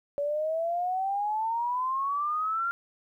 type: exponential sweep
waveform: sine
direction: up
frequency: 567 to 1396.9 Hz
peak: -26 dBFS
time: 0.18-2.71 s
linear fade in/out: 0 ms
effects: 11-bit